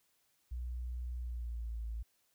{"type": "tone with pitch glide", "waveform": "sine", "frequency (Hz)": [61, 55.94], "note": ["B1", "A1"], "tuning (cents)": [-21, 29], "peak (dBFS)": -37, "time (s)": [0.51, 2.03], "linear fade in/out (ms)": 10, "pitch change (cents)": -150, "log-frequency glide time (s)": [1.18, 1.8], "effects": ["white hiss -75 dBFS RMS until 2.34 s"]}